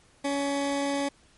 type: tone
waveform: 20% pulse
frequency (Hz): 280.9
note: C#4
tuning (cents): +23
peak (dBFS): -21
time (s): 0.24-1.09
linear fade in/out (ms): 10
effects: pink hiss -60 dBFS RMS until 1.37 s + MP3 48 kbps